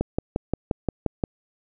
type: click train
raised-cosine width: 2 ms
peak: -9 dBFS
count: 8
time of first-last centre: 0.01-1.238 s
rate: 5.7 Hz
effects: none